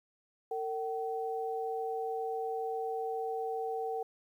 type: tone pair together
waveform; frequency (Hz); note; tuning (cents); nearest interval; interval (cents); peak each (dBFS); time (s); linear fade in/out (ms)
sine; 453.7 / 763; A#4 / G5; -47 / -47; major sixth; 900; -35 / -36; 0.51-4.03; 5
effects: 11-bit